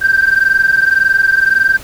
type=tone pair together; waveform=sine; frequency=1560.2 / 1582 Hz; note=G6 / G6; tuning=-9 / +15 cents; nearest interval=unison; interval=24 cents; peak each=-10 dBFS; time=0.01-1.78 s; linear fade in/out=20 ms; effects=tanh soft clip ceiling -3 dBFS + pink hiss -34 dBFS RMS until 1.83 s